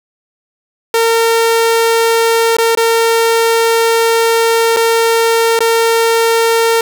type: tone with dropouts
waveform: sawtooth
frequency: 457.2 Hz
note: A#4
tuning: 34 cents flat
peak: -5 dBFS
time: 0.94-6.81 s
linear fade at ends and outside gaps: 2 ms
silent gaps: 2.568-2.584 / 2.751-2.773 / 4.764-4.769 / 5.591-5.605 s
effects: none